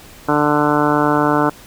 harmonic tone, 148.2 Hz, D3, 16 cents sharp, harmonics 1 / 2 / 3 / 4 / 5 / 6 / 7 / 8 / 9 / 10, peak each -24 / -17 / -21 / -22 / -23 / -21 / -22 / -26 / -22 / -25 dBFS, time 0.28-1.5 s, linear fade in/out 10 ms, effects pink hiss -41 dBFS RMS until 1.66 s

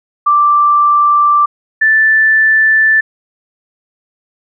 sine tone pair in turn, 1174.7 / 1760.1 Hz, D6 / A6, 0 / 0 cents, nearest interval perfect fifth, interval 700 cents, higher second, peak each -6 dBFS, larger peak neither, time 0.26-1.46 / 1.81-3.01 s, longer neither, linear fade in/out 10 ms, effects none

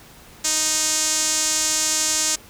sawtooth tone with band-pass filter, 311.1 Hz, D#4, in tune, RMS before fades -21 dBFS, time 0.44-2.36 s, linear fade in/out 10 ms, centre 6900 Hz, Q 2.8, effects pink hiss -46 dBFS RMS until 2.49 s

